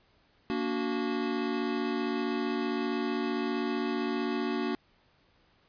square chord, Bb augmented, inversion none, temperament equal with one note detuned, 233.1 / 288.5 / 370 Hz, Bb3 / D4 / F#4, 0 / -31 / 0 cents, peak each -34 dBFS, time 0.5-4.75 s, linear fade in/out 0 ms, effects pink hiss -66 dBFS RMS until 5.68 s + resampled to 11025 Hz

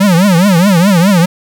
square tone with vibrato, 184.8 Hz, F#3, 2 cents flat, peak -6 dBFS, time 0-1.26 s, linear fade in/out 10 ms, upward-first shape triangle, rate 4.8 Hz, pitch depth 240 cents each way, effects none

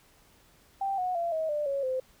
sine tone with pitch steps, 784 / 731.5 / 682.5 / 636.8 / 594.2 / 554.4 / 517.2 Hz, G5 / F#5 / F5 / D#5 / D5 / C#5 / C5, 0 / -20 / -40 / +40 / +20 / 0 / -20 cents, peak -27 dBFS, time 0.81-2 s, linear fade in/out 5 ms, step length 170 ms, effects pink hiss -61 dBFS RMS until 2.2 s

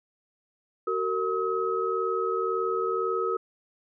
sine tone cluster, 376.8 / 458.7 / 1276 Hz, F#4 / A#4 / D#6, +32 / -28 / +43 cents, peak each -29 dBFS, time 0.87-3.37 s, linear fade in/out 5 ms, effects none

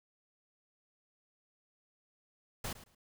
pink noise with echo, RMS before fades -39 dBFS, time 2.64-2.73 s, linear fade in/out 5 ms, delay 110 ms, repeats 2, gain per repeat -15 dB, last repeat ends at 2.95 s, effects none

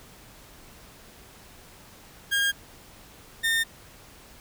30% pulse tone pair in turn, 1619 / 1819.9 Hz, G#6 / A#6, -45 / -42 cents, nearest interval major second, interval 203 cents, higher second, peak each -19 dBFS, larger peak neither, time 2.31-2.52 / 3.43-3.64 s, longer neither, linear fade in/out 20 ms, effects pink hiss -50 dBFS RMS until 4.4 s

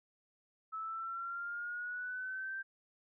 sine exponential sweep, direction up, 1299 to 1574 Hz, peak -38 dBFS, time 0.72-2.63 s, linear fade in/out 20 ms, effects none

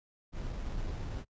brown noise with sample-and-hold, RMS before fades -37 dBFS, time 0.32-1.25 s, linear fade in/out 50 ms, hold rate 4410 Hz, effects noise-tail reverb RT60 0.1 s tail -26 dB re dry + resampled to 16000 Hz

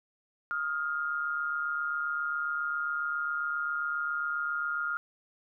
sine tone pair together, 1260.6 / 1408 Hz, D#6 / F6, +22 / +14 cents, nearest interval major second, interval 192 cents, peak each -36 / -30 dBFS, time 0.51-4.97 s, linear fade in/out 0 ms, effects none

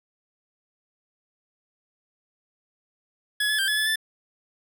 25% pulse tone with pitch steps, 1691 / 1718 / 1578 / 1711 / 1727 / 1758 Hz, G#6 / A6 / G6 / A6 / A6 / A6, +31 / -42 / +11 / -49 / -33 / -2 cents, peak -18 dBFS, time 3.4-3.958 s, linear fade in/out 5 ms, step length 93 ms, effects none

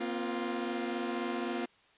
sawtooth chord, Bb suspended second, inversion none, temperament equal with one note detuned, 237.8 / 261.6 / 349.2 Hz, Bb3 / C4 / F4, +35 / 0 / 0 cents, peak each -33 / -35 / -32 dBFS, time 0-1.66 s, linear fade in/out 10 ms, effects white hiss -64 dBFS RMS until 1.97 s + resampled to 8000 Hz

